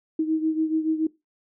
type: beating tone pair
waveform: sine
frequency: 315.2 / 322.2 Hz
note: D#4 / E4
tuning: +23 / -39 cents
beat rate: 7 Hz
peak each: -22 / -27 dBFS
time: 0.19-1.07 s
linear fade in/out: 5 ms
effects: noise-tail reverb RT60 0.2 s tail -19 dB re dry